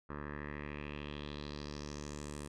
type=tone with low-pass filter sweep; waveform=10% pulse; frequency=73.42 Hz; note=D2; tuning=in tune; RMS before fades=-44 dBFS; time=0.09-2.48 s; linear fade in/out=10 ms; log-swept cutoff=1400 to 9300 Hz; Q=3.6; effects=none